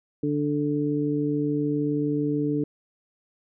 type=harmonic tone; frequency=146.83 Hz; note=D3; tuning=in tune; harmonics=1 / 2 / 3; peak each=-29 / -24 / -29 dBFS; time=0.23-2.64 s; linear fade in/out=5 ms; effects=none